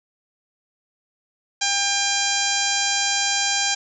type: harmonic tone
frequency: 800 Hz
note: G5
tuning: 35 cents sharp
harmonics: 1 / 2 / 3 / 4 / 5 / 6 / 7 / 8 / 9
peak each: -28 / -28 / -28 / -28 / -28 / -28 / -28 / -28 / -28 dBFS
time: 1.61-3.75 s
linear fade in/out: 10 ms
effects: none